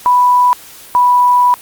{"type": "tone pair in turn", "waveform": "sine", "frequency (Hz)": [987.8, 984.3], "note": ["B5", "B5"], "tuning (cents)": [0, -6], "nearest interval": "unison", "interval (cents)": 6, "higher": "first", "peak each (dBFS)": -6, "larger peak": "neither", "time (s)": [[0.06, 0.53], [0.95, 1.54]], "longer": "second", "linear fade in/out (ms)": 0, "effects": ["white hiss -36 dBFS RMS until 1.61 s", "Opus 48 kbps"]}